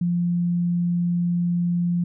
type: tone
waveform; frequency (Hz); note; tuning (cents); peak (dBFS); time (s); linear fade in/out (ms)
sine; 174.1; F3; -5; -19; 0.01-2.04; 5
effects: none